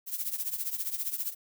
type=noise with tremolo; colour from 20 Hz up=violet; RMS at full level=-30 dBFS; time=0.06-1.35 s; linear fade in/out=50 ms; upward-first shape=triangle; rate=15 Hz; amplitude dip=85%; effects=none